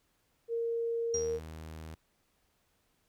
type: tone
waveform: sine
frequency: 463.3 Hz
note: A#4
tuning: 11 cents flat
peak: -30 dBFS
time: 0.48-1.4 s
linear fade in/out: 50 ms
type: tone with vibrato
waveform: sawtooth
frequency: 79.5 Hz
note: D#2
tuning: 38 cents sharp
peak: -39 dBFS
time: 1.14-1.95 s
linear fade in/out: 5 ms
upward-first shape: sine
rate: 17 Hz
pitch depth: 12 cents each way
type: tone with exponential decay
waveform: sine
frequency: 5700 Hz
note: F8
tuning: 34 cents sharp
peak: -29 dBFS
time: 1.14-1.4 s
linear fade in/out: 2 ms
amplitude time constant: 55 ms
effects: pink hiss -74 dBFS RMS until 3.08 s